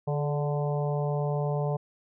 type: harmonic tone with a mistuned harmonic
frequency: 146.83 Hz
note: D3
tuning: in tune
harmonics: 1 / 3 / 4 / 5 / 6 / 7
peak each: -27 / -33 / -34 / -37 / -40 / -44 dBFS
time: 0.07-1.77 s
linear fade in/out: 10 ms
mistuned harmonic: 3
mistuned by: -35 cents
effects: none